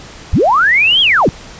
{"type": "linear two-way sweep", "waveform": "sine", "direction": "up then down", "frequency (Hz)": [34.81, 3337, 88.1], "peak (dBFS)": -7, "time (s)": [0.33, 1.29], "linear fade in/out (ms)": 0, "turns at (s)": 1.01, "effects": ["pink hiss -34 dBFS RMS until 1.59 s", "resampled to 16000 Hz"]}